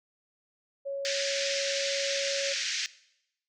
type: tone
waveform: sine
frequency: 554.4 Hz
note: C#5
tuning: in tune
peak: -31 dBFS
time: 0.85-2.54 s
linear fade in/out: 20 ms
type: band-pass noise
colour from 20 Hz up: white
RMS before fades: -32 dBFS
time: 1.05-2.86 s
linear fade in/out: 0 ms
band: 1600 to 6400 Hz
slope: 48 dB/octave
effects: noise-tail reverb RT60 0.8 s tail -19 dB re dry